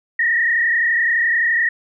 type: tone with frequency modulation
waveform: sine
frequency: 1865 Hz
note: A#6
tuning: in tune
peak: -14 dBFS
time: 0.19-1.69 s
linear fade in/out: 5 ms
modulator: 31.7 Hz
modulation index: 2.1
effects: none